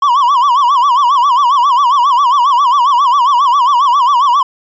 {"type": "tone with vibrato", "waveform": "triangle", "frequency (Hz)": 1049, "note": "C6", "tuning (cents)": 4, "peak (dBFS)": -5, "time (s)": [0.02, 4.43], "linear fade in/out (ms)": 5, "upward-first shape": "sine", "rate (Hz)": 7.4, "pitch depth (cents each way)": 180, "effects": ["resampled to 16000 Hz"]}